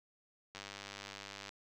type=click train; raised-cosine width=0.2 ms; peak=-28 dBFS; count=95; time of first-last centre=0.55-1.492 s; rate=99.8 Hz; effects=none